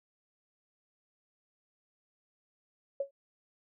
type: tone with exponential decay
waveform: sine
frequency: 554.4 Hz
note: C#5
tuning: in tune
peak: -26 dBFS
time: 3-3.11 s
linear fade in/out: 5 ms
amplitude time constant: 22 ms
effects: none